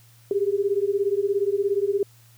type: beating tone pair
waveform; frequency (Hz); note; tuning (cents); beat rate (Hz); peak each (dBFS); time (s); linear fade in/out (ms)
sine; 392.2 / 409.2; G4 / G#4; +1 / -26; 17; -23; 0.31-2.03; 2
effects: added 116 Hz sine -52 dBFS peak until 2.37 s + white hiss -57 dBFS RMS until 2.37 s